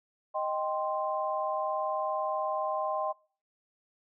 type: chord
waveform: sine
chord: C minor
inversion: first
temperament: equal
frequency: 622.3 / 784 / 1046.5 Hz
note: Eb5 / G5 / C6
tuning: 0 / 0 / 0 cents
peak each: -32 / -34 / -33 dBFS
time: 0.34-3.13 s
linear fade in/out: 20 ms
effects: noise-tail reverb RT60 0.4 s tail -23 dB re dry